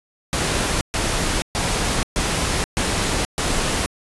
pink noise bursts, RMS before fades -21 dBFS, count 6, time 0.33-3.86 s, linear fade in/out 0 ms, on 480 ms, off 130 ms, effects resampled to 24000 Hz

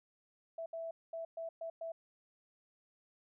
sine tone bursts at uneven times, 659.3 Hz, E5, in tune, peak -39 dBFS, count 6, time 0.58-0.66 / 0.73-0.91 / 1.13-1.25 / 1.37-1.49 / 1.61-1.7 / 1.81-1.92 s, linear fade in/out 5 ms, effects none

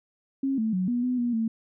sine tone with pitch steps, 270.8 / 220.8 / 184.5 / 242.2 / 250.5 / 240.5 / 224.9 Hz, C#4 / A3 / F#3 / B3 / B3 / B3 / A3, -40 / +6 / -5 / -34 / +25 / -46 / +38 cents, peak -23 dBFS, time 0.43-1.48 s, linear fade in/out 5 ms, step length 150 ms, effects none

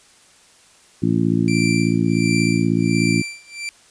harmonic tone, 56.5 Hz, A1, 47 cents sharp, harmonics 2 / 3 / 4 / 5 / 6, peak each -23 / -20 / -21 / -21 / -24 dBFS, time 1.02-3.22 s, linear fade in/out 10 ms
sawtooth tone with tremolo, 2349 Hz, D7, in tune, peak -18 dBFS, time 1.48-3.69 s, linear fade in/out 0 ms, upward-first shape sine, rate 1.4 Hz, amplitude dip 95%
effects white hiss -51 dBFS RMS until 3.9 s + resampled to 22050 Hz

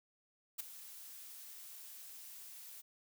blue noise with ADSR envelope, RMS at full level -37 dBFS, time 0.58-2.82 s, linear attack 20 ms, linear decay 8 ms, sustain -15 dB, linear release 18 ms, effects none

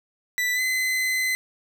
40% pulse tone with pitch glide, 1978 to 2037 Hz, B6 to C7, +2 to -47 cents, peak -21 dBFS, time 0.38-1.35 s, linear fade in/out 0 ms, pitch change +51 cents, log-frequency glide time 0.54-0.61 s, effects none

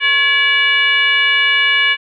sine tone with frequency modulation, 2300 Hz, D7, 37 cents flat, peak -10 dBFS, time 0-1.97 s, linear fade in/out 50 ms, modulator 605 Hz, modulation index 1.3, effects none

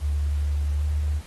sine tone with pitch glide, 73 to 74.62 Hz, D2 to D2, -10 to +28 cents, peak -21 dBFS, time 0-1.22 s, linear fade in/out 50 ms, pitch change +38 cents, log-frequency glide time 0.77-0.84 s, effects pink hiss -48 dBFS RMS until 1.26 s + AAC 32 kbps

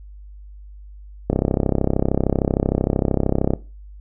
click train, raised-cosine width 2 ms, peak -4 dBFS, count 75, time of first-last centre 1.3-3.536 s, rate 33.1 Hz, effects noise-tail reverb RT60 0.3 s tail -18 dB re dry + added 50 Hz sine -37 dBFS peak until 4 s

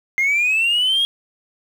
sine linear sweep, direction up, 2093 to 3290 Hz, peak -13 dBFS, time 0.18-1.05 s, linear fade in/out 0 ms, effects tanh soft clip ceiling -12 dBFS + 7-bit

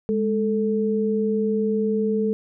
sine tone pair together, 207.7 / 440 Hz, G#3 / A4, 0 / 0 cents, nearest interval octave + minor second, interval 1300 cents, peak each -22 dBFS, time 0.09-2.33 s, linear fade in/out 0 ms, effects none

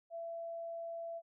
sine tone, 670 Hz, E5, 28 cents sharp, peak -40 dBFS, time 0.1-1.22 s, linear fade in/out 50 ms, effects none

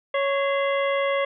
harmonic tone with a mistuned harmonic, 554.4 Hz, C#5, in tune, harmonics 1 / 2 / 3 / 4 / 5 / 6, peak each -22 / -28 / -36 / -29 / -38 / -37 dBFS, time 0.14-1.25 s, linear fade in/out 5 ms, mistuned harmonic 4, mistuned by -130 cents, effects none

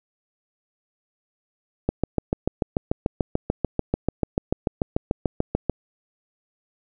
click train, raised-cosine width 2 ms, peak -7 dBFS, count 27, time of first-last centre 1.89-5.697 s, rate 6.83 Hz, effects none

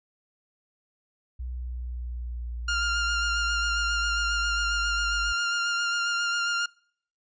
sine linear sweep, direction down, 62.2 to 51.91 Hz, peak -31 dBFS, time 1.39-5.33 s, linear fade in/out 10 ms
sawtooth tone with vibrato, 1401 Hz, F6, 5 cents sharp, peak -21 dBFS, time 2.68-6.66 s, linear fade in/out 5 ms, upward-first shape sine, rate 7.4 Hz, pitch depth 18 cents each way
effects noise-tail reverb RT60 0.6 s tail -26 dB re dry + resampled to 16000 Hz

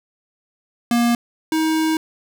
square tone pair in turn, 237 / 317.1 Hz, A#3 / D#4, +29 / +33 cents, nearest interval perfect fourth, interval 504 cents, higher second, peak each -15 / -17 dBFS, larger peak first, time 0.91-1.15 / 1.52-1.97 s, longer second, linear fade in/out 2 ms, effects none

